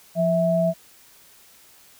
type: tone pair together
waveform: sine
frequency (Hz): 173.3 / 654.3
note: F3 / E5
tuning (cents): -13 / -13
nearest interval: octave + major seventh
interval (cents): 2300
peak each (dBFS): -22 / -19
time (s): 0.15-0.74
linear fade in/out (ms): 50
effects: white hiss -52 dBFS RMS until 1.99 s